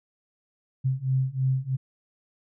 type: beating tone pair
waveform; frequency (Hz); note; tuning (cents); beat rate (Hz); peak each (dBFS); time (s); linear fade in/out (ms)
sine; 130 / 133.1; C3 / C3; -11 / +30; 3.1; -26 / -25; 0.84-1.77; 20
effects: none